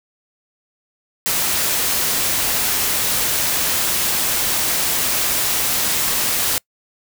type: noise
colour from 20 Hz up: white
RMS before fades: -19 dBFS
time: 1.26-6.58 s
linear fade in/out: 0 ms
effects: noise-tail reverb RT60 0.1 s tail -26 dB re dry